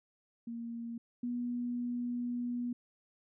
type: tone pair in turn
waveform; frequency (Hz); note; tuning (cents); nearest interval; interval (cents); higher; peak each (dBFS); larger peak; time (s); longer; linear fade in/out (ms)
sine; 233.1 / 242.7; A#3 / B3; 0 / -30; minor second; 70; second; -38 / -33; second; 0.47-0.98 / 1.23-2.73; second; 5
effects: none